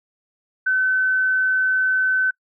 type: tone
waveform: sine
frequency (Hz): 1521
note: F#6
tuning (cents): +47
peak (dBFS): -16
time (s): 0.66-2.31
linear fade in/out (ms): 10
effects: noise-tail reverb RT60 0.1 s tail -25 dB re dry